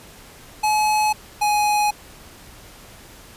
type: tone pair in turn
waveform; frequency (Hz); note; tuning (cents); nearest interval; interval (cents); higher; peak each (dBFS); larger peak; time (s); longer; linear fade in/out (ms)
square; 852 / 835.9; G#5 / G#5; +44 / +11; unison; 33; first; -17; neither; 0.63-1.13 / 1.41-1.91; neither; 10
effects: pink hiss -44 dBFS RMS until 3.36 s + resampled to 32000 Hz